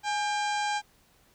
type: harmonic tone with a mistuned harmonic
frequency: 796 Hz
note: G5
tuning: 26 cents sharp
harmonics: 1 / 2 / 3 / 4 / 5 / 6 / 7 / 8 / 9 / 10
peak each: -28 / -34 / -38 / -40 / -42 / -44 / -45 / -46 / -47 / -48 dBFS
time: 0.03-0.82 s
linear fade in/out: 50 ms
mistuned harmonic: 1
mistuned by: +80 cents
effects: pink hiss -63 dBFS RMS until 1.34 s